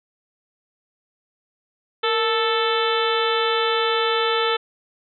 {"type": "harmonic tone with a mistuned harmonic", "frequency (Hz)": 440, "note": "A4", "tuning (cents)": 0, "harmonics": [1, 2, 3, 4, 5, 6, 7, 8, 9], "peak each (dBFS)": [-22, -27, -24, -29, -32, -32, -29, -28, -34], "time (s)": [2.03, 4.57], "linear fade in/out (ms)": 10, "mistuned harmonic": 1, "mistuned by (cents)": 82, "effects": []}